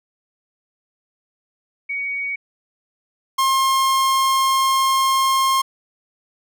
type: tone pair in turn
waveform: sine / 45% pulse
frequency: 2246 / 1067 Hz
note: C#7 / C6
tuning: +22 / +34 cents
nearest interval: octave + minor second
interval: 1288 cents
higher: first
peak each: -22 / -15 dBFS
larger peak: second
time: 1.89-2.36 / 3.38-5.62 s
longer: second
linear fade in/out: 10 ms
effects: none